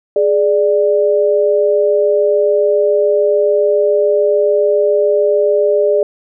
sine tone pair together, 417 / 590 Hz, G#4 / D5, +7 / +8 cents, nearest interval tritone, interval 601 cents, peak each -12 dBFS, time 0.16-6.03 s, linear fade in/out 2 ms, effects none

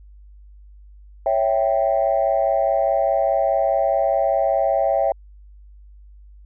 sine chord, C# diminished, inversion none, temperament equal, 554.4 / 659.3 / 784 Hz, C#5 / E5 / G5, 0 / 0 / 0 cents, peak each -20 / -19 / -21 dBFS, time 1.26-5.12 s, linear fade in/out 2 ms, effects tanh soft clip ceiling -8 dBFS + added 50 Hz sine -42 dBFS peak until 6.45 s

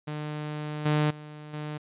sawtooth tone with level steps, 150.7 Hz, D3, 45 cents sharp, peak -28 / -18 / -37 / -29 dBFS, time 0.07-1.78 s, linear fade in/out 10 ms, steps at 0.85 / 1.1 / 1.53 s, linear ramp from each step 10 ms, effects resampled to 8000 Hz

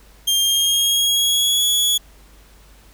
sawtooth tone with pitch glide, 3200 to 3375 Hz, G7 to G#7, +35 to +27 cents, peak -12 dBFS, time 0.27-1.98 s, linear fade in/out 10 ms, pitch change +92 cents, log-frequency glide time 0.41-1.63 s, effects added 50 Hz sine -47 dBFS peak until 2.93 s + pink hiss -51 dBFS RMS until 2.93 s

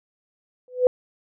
sine tone with exponential growth, 501 Hz, B4, 25 cents sharp, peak -9 dBFS, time 0.68-0.87 s, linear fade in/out 1 ms, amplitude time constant 40 ms, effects none

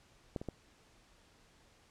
clicks, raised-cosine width 2 ms, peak -23 / -29 / -25 dBFS, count 3, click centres 0.362 / 0.415 / 0.487 s, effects pink hiss -65 dBFS RMS until 1.9 s + low-pass 8000 Hz 12 dB/octave

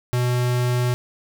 square tone, 123.47 Hz, B2, in tune, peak -19 dBFS, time 0.13-0.94 s, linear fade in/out 0 ms, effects none

